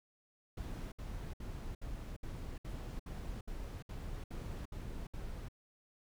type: noise bursts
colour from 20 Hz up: brown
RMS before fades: -43 dBFS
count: 12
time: 0.57-5.485 s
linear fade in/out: 5 ms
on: 350 ms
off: 65 ms
effects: none